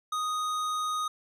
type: tone with hard clipping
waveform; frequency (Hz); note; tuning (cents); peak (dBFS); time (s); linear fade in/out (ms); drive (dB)
sine; 1244.5; D#6; 0; -30; 0.12-1.08; 5; 14
effects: none